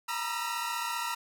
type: tone cluster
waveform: sawtooth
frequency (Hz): 931 / 966 / 1233 / 1347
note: A#5 / B5 / D#6 / E6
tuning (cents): -2 / -39 / -16 / +37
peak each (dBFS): -33 / -33 / -38 / -32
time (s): 0.08-1.15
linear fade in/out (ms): 10
effects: none